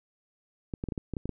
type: clicks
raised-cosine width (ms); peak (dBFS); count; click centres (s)
3; -20; 9; 0.738 / 0.839 / 0.887 / 0.922 / 0.978 / 1.137 / 1.168 / 1.256 / 1.293
effects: none